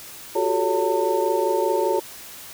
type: tone cluster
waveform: sine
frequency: 358.4 / 383.4 / 436 / 562 / 902 Hz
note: F4 / G4 / A4 / C#5 / A5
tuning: +45 / -38 / -16 / +24 / +43 cents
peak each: -25 dBFS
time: 0.35-2 s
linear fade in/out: 10 ms
effects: white hiss -40 dBFS RMS until 2.53 s